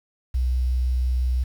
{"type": "tone with vibrato", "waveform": "sine", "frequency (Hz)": 62.7, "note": "B1", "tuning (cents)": 27, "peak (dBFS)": -19, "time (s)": [0.34, 1.44], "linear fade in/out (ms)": 10, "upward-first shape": "triangle", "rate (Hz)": 5.8, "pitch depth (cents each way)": 8, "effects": ["8-bit"]}